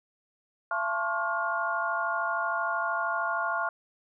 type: tone cluster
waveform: sine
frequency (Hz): 677 / 875 / 1066 / 1119 / 1419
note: E5 / A5 / C6 / C#6 / F6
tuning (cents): +46 / -10 / +32 / +16 / +27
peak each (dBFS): -33 / -35 / -34 / -35 / -30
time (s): 0.71-3.69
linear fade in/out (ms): 2
effects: none